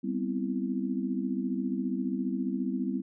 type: chord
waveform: sine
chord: C major seventh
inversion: second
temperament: equal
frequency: 196 / 246.9 / 261.6 / 329.6 Hz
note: G3 / B3 / C4 / E4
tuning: 0 / 0 / 0 / 0 cents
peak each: -33 / -33 / -33 / -37 dBFS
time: 0.03-3.02 s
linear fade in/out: 20 ms
effects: none